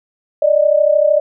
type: tone pair together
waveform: sine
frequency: 581.9 / 615 Hz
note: D5 / D#5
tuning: -16 / -20 cents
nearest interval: minor second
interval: 96 cents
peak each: -12 dBFS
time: 0.42-1.2 s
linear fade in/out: 5 ms
effects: none